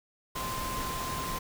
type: tone in noise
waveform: sine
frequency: 1041 Hz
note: C6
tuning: 9 cents flat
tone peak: -35 dBFS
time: 0.35-1.39 s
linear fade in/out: 10 ms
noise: pink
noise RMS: -36 dBFS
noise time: 0.35-1.39 s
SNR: -2 dB
effects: none